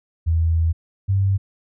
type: tone pair in turn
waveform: sine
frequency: 82 / 97.51 Hz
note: E2 / G2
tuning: -9 / -9 cents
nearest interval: minor third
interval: 300 cents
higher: second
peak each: -15 dBFS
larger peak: neither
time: 0.26-0.73 / 1.08-1.38 s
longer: first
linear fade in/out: 20 ms
effects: none